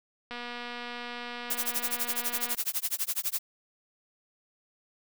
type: click train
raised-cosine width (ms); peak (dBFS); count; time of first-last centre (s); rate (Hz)
0.3; -23; 540; 0.31-2.547; 241
type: noise with tremolo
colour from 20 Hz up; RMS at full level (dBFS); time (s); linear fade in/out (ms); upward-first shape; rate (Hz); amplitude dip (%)
blue; -28; 1.5-3.39; 5; sine; 12; 100
effects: none